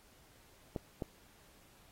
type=clicks; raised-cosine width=2 ms; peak=-23 dBFS; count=2; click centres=0.762 / 1.022 s; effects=pink hiss -64 dBFS RMS until 1.91 s + AAC 48 kbps

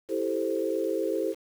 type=chord; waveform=sine; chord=A minor seventh; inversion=second; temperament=equal; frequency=329.6 / 392 / 440 / 523.3 Hz; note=E4 / G4 / A4 / C5; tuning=0 / 0 / 0 / 0 cents; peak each=-31 dBFS; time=0.08-1.35 s; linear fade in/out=50 ms; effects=8-bit

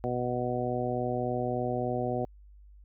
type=harmonic tone; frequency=123.47 Hz; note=B2; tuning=in tune; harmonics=1 / 2 / 3 / 4 / 5 / 6; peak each=-35 / -35 / -35 / -35 / -35 / -35 dBFS; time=0.04-2.25 s; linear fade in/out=0 ms; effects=added 50 Hz sine -50 dBFS peak until 2.84 s

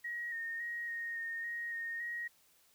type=tone with pitch steps; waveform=sine; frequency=1898 / 1839 / 1885 / 1860 / 1841 / 1876 / 1848 / 1889 Hz; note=A#6 / A#6 / A#6 / A#6 / A#6 / A#6 / A#6 / A#6; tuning=+31 / -24 / +19 / -4 / -22 / +11 / -16 / +22 cents; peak=-37 dBFS; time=0.04-2.28 s; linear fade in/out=10 ms; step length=280 ms; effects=white hiss -68 dBFS RMS until 2.74 s

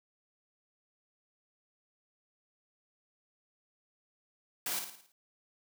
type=noise with echo; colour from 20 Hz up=white; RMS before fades=-35 dBFS; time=4.66-4.79 s; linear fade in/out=2 ms; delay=55 ms; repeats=6; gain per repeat=-6 dB; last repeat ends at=5.12 s; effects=high-pass 150 Hz 12 dB/octave

